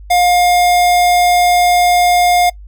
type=tone; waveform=square; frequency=710 Hz; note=F5; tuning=28 cents sharp; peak=-9 dBFS; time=0.1-2.5 s; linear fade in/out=10 ms; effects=noise-tail reverb RT60 0.1 s tail -23 dB re dry + added 50 Hz sine -31 dBFS peak until 2.67 s